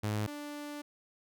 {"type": "tone pair in turn", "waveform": "sawtooth", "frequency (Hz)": [106, 293.3], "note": ["G#2", "D4"], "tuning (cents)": [36, -2], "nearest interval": "octave + tritone", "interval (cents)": 1762, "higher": "second", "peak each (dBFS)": [-27, -36], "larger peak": "first", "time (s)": [[0.03, 0.27], [0.27, 0.82]], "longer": "second", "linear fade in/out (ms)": 10, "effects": []}